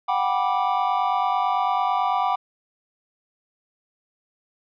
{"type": "chord", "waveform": "triangle", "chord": "G major seventh", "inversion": "third", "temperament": "just", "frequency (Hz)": [735, 784, 980, 1176], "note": ["F#5", "G5", "B5", "D6"], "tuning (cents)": [-12, 0, -14, 2], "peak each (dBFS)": [-23, -23, -24, -24], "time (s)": [0.08, 2.36], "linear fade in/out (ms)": 10, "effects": ["resampled to 11025 Hz"]}